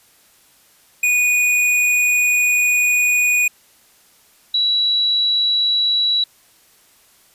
square / sine tone pair in turn, 2467 / 3916 Hz, D#7 / B7, -15 / -15 cents, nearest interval minor sixth, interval 800 cents, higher second, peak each -14 dBFS, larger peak neither, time 1.03-3.48 / 4.54-6.24 s, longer first, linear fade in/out 5 ms, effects white hiss -53 dBFS RMS until 7.34 s + resampled to 32000 Hz

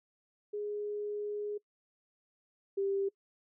sine tone pair in turn, 415.3 / 394 Hz, G#4 / G4, 0 / +9 cents, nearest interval minor second, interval 91 cents, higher first, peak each -34 / -29 dBFS, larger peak second, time 0.53-1.58 / 2.77-3.09 s, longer first, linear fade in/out 10 ms, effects noise-tail reverb RT60 0.1 s tail -23 dB re dry

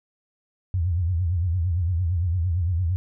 sine tone with vibrato, 87.31 Hz, F2, in tune, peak -20 dBFS, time 0.74-2.96 s, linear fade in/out 0 ms, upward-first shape triangle, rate 8.8 Hz, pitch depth 170 cents each way, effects none

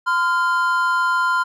triangle tone pair together, 1023.6 / 1396.9 Hz, C6 / F6, -38 / 0 cents, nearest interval perfect fourth, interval 538 cents, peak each -17 dBFS, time 0.06-1.44 s, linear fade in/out 20 ms, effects none

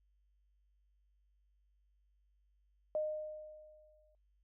sine tone with exponential decay, 614 Hz, D#5, 23 cents flat, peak -31 dBFS, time 2.95-4.15 s, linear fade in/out 1 ms, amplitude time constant 260 ms, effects noise-tail reverb RT60 0.2 s tail -24 dB re dry + added 50 Hz sine -70 dBFS peak until 4.43 s

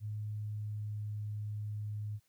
sine tone with pitch glide, 106 to 105.21 Hz, G#2 to G#2, +36 to +23 cents, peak -36 dBFS, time 0-2.2 s, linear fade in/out 50 ms, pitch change -13 cents, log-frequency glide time 0.14-1.07 s, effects white hiss -75 dBFS RMS until 2.28 s

